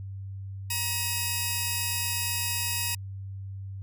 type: tone pair together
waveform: 5% pulse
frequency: 949.1 / 2547 Hz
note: A#5 / D#7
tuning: +31 / +40 cents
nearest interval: octave + perfect fourth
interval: 1709 cents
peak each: -20 dBFS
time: 0.7-2.95 s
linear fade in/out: 5 ms
effects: added 97 Hz sine -35 dBFS peak until 3.82 s